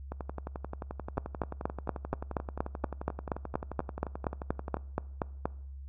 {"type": "two click trains", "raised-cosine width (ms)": 1, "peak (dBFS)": [-23, -15], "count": [54, 19], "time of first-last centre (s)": [[0.12, 4.769], [1.18, 5.456]], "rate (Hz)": [11.4, 4.21], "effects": ["noise-tail reverb RT60 0.7 s tail -23 dB re dry", "added 68 Hz sine -41 dBFS peak until 5.88 s"]}